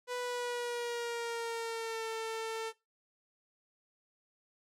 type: tone with pitch glide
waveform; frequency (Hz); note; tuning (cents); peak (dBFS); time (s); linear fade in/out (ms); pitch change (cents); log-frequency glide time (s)
sawtooth; 493.9 to 447.7; B4 to A4; 0 to +30; -31; 0.07-2.73; 50; -170; 0.17-2.09
effects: noise-tail reverb RT60 0.2 s tail -17 dB re dry + low-pass 10000 Hz 12 dB/octave

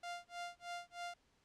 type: tone with tremolo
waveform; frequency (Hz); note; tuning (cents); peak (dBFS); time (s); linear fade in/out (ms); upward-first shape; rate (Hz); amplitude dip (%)
sawtooth; 698.5; F5; 0; -38; 0.03-1.14; 5; sine; 3.2; 100
effects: pink hiss -75 dBFS RMS until 1.44 s + low-pass 7000 Hz 12 dB/octave

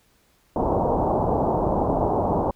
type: low-pass noise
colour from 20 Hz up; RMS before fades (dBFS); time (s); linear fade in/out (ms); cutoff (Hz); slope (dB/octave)
white; -22; 0.56-2.51; 2; 930; 48
effects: pink hiss -62 dBFS RMS until 2.55 s

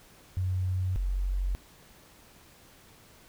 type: tone pair in turn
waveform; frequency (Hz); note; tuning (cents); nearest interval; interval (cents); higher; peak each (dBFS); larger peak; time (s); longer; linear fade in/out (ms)
sine; 92.5 / 46.25; F#2 / F#1; 0 / 0; octave; 1200; first; -26; neither; 0.37-0.96 / 0.96-1.55; neither; 0
effects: pink hiss -56 dBFS RMS until 3.28 s

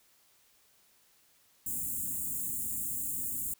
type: band-stop noise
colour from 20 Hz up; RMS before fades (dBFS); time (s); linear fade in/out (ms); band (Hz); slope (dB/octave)
white; -35; 1.66-3.54; 5; 310 to 7000; 96
effects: white hiss -66 dBFS RMS until 3.59 s

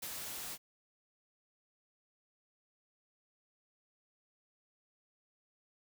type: noise with ADSR envelope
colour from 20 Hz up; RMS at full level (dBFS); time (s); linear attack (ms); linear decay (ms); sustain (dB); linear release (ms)
white; -41; 0.02-0.58; 10; 38; -2; 50
effects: none

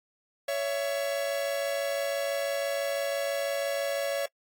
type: tone pair together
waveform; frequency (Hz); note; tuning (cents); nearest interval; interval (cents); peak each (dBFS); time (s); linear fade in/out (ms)
45% pulse; 560 / 666; C#5 / E5; +18 / +18; minor third; 300; -29 / -33; 0.48-4.26; 5
effects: noise-tail reverb RT60 0.1 s tail -26 dB re dry + AAC 64 kbps

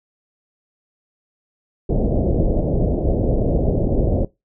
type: low-pass noise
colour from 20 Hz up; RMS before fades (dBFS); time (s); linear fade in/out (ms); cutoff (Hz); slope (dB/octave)
pink; -18; 1.89-4.25; 5; 640; 48
effects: noise-tail reverb RT60 0.2 s tail -20 dB re dry

